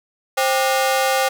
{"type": "ring-modulated tone", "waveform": "sawtooth", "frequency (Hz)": 659.3, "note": "E5", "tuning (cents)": 0, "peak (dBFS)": -9, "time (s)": [0.37, 1.29], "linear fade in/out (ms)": 10, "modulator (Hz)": 130, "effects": []}